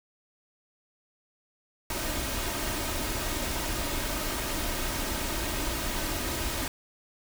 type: noise with comb filter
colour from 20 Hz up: pink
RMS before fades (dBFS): -31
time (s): 1.9-6.68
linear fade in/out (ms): 2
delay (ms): 3.2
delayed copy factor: +0.5
effects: none